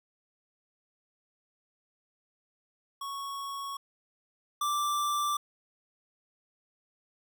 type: tone pair in turn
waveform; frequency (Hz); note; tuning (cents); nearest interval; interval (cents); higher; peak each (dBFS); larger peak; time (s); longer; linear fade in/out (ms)
square; 1108.7 / 1174.6; C#6 / D6; 0 / 0; minor second; 100; second; -36 / -28; second; 3.01-3.77 / 4.61-5.37; neither; 5
effects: none